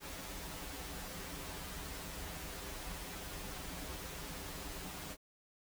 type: noise with comb filter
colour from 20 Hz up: pink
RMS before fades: -45 dBFS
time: 0-5.17 s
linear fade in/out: 50 ms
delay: 8.7 ms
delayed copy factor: -1
effects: none